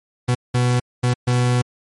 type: tone bursts at uneven times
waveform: 40% pulse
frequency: 123.47 Hz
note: B2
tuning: in tune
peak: -14 dBFS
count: 4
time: 0.28-0.35 / 0.54-0.8 / 1.03-1.14 / 1.27-1.62 s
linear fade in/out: 10 ms
effects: MP3 48 kbps